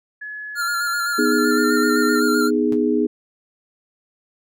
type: tone with pitch glide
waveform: sine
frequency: 1700 to 1811.5 Hz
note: G#6 to A6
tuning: +40 to +50 cents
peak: -29 dBFS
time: 0.21-2.2 s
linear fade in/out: 10 ms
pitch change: +110 cents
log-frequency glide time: 1.3-1.74 s
type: tone with vibrato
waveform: square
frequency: 1396.9 Hz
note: F6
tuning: in tune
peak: -21 dBFS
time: 0.55-2.51 s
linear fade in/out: 50 ms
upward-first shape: square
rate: 7.8 Hz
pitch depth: 27 cents each way
type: chord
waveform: sine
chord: G# minor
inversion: first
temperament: equal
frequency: 246.9 / 311.1 / 415.3 Hz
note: B3 / D#4 / G#4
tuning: 0 / 0 / 0 cents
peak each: -20 dBFS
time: 1.18-3.07 s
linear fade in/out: 10 ms
type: tone with exponential decay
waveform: sawtooth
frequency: 136.5 Hz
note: C#3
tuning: 26 cents flat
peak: -27 dBFS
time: 2.72-2.81 s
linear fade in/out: 0 ms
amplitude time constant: 18 ms
effects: none